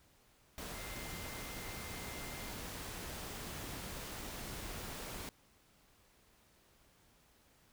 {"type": "tone in noise", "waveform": "sine", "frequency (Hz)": 2087, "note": "C7", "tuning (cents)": -5, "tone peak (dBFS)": -53, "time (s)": [0.75, 2.5], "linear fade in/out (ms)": 0, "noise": "pink", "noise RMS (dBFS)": -45, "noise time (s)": [0.58, 5.29], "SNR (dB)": -11, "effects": ["pink hiss -68 dBFS RMS until 7.72 s"]}